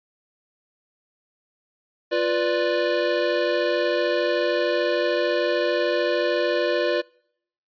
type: chord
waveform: square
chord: B diminished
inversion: second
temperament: equal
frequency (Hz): 349.2 / 493.9 / 587.3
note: F4 / B4 / D5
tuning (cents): 0 / 0 / 0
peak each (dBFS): -26 / -25 / -24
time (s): 2.11-7.02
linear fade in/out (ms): 20
effects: noise-tail reverb RT60 0.7 s tail -26 dB re dry + resampled to 11025 Hz